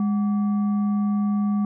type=tone with frequency modulation; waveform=sine; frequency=205.4 Hz; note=G#3; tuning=19 cents flat; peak=-19 dBFS; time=0-1.65 s; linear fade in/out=2 ms; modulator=949 Hz; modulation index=0.22; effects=none